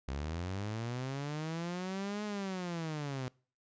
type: linear two-way sweep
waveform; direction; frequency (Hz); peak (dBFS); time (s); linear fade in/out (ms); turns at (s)
sawtooth; up then down; 64.6 to 211.7 to 125.3; -32; 0.08-3.28; 0; 2.24
effects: noise-tail reverb RT60 0.4 s tail -24 dB re dry + resampled to 16000 Hz